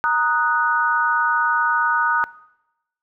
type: chord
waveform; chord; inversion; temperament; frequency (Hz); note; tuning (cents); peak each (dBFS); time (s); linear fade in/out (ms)
sine; D# minor; second; equal; 932.3 / 1244.5 / 1480; A#5 / D#6 / F#6; 0 / 0 / 0; -21 / -21 / -20; 0.04-2.24; 0
effects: noise-tail reverb RT60 0.9 s tail -20 dB re dry